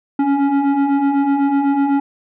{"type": "tone with frequency modulation", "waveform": "sine", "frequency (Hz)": 281.5, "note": "C#4", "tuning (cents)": 27, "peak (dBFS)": -10, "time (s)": [0.19, 2], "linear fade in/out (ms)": 5, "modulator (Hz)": 555, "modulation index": 0.84, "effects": ["tanh soft clip ceiling -12 dBFS"]}